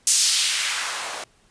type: noise with band-pass filter sweep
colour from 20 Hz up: blue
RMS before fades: -22 dBFS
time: 0.07-1.24 s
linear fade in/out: 2 ms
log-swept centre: 6900 to 570 Hz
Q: 1.2
effects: pink hiss -59 dBFS RMS until 1.5 s + resampled to 22050 Hz